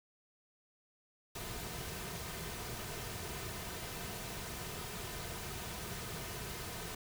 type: noise with comb filter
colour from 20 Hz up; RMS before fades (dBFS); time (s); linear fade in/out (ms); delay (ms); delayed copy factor
pink; -43; 1.35-6.95; 5; 3.6; -0.5
effects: none